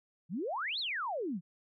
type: exponential two-way sweep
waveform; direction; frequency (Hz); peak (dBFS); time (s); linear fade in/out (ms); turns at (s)
sine; up then down; 147.8 to 4435 to 155.7; -33; 0.29-1.41; 50; 0.79
effects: none